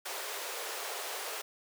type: high-pass noise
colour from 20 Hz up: pink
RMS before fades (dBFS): -39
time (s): 0.05-1.42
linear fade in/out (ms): 10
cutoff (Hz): 400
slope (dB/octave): 48
effects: none